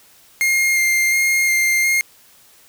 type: tone with vibrato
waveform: 45% pulse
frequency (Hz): 2120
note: C7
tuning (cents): +22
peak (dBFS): -14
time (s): 0.41-2.01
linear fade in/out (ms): 0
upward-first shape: square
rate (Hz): 1.4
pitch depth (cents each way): 10
effects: white hiss -50 dBFS RMS until 2.68 s